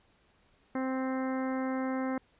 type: harmonic tone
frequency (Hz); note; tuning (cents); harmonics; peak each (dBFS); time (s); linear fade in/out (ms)
261.6; C4; 0; 1 / 2 / 3 / 4 / 5 / 6 / 7 / 8; -31 / -37 / -41 / -43 / -45 / -47 / -48 / -49; 0.75-2.18; 2
effects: pink hiss -67 dBFS RMS until 2.39 s + resampled to 8000 Hz